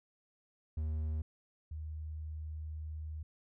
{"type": "tone pair in turn", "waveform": ["triangle", "sine"], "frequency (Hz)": [77.6, 77.6], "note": ["D#2", "D#2"], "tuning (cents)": [-4, -4], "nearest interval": "unison", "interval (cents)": 0, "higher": "neither", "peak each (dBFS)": [-31, -39], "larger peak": "first", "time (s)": [[0.77, 1.22], [1.71, 3.23]], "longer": "second", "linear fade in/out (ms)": 5, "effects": []}